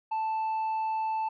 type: tone with tanh clipping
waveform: sine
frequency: 880 Hz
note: A5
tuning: in tune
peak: -28 dBFS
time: 0.11-1.29 s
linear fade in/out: 10 ms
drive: 3 dB
effects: none